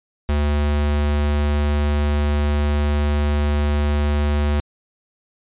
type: tone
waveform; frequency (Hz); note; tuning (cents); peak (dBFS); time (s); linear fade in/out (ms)
square; 73.4; D2; 0; -17; 0.29-4.6; 0
effects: resampled to 8000 Hz